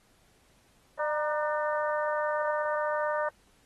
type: harmonic tone with a mistuned harmonic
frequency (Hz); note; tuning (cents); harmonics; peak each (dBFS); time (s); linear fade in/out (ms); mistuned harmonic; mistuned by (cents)
300.6; D4; +40; 2 / 3 / 4 / 5 / 6; -29 / -33 / -35 / -37 / -39; 0.99-3.29; 5; 3; +65
effects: pink hiss -65 dBFS RMS until 3.65 s + AAC 32 kbps